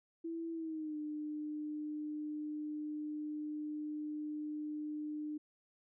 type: tone with pitch glide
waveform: sine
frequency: 330.7 to 301.5 Hz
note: E4 to D4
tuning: +6 to +46 cents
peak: -38 dBFS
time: 0.24-5.38 s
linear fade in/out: 10 ms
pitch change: -160 cents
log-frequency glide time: 0.52-0.97 s
effects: none